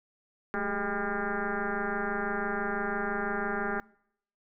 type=tone with frequency modulation; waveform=sine; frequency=596 Hz; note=D5; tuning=25 cents sharp; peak=-28 dBFS; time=0.54-3.8 s; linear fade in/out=0 ms; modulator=203 Hz; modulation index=5.5; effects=noise-tail reverb RT60 0.7 s tail -24 dB re dry